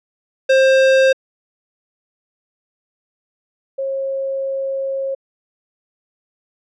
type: tone pair in turn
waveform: square / sine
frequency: 530 / 540.8 Hz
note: C5 / C#5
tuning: +22 / -43 cents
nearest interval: unison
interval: 35 cents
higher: second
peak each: -10 / -19 dBFS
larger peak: first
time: 0.49-1.13 / 3.78-5.15 s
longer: second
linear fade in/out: 10 ms
effects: low-pass 4000 Hz 12 dB/octave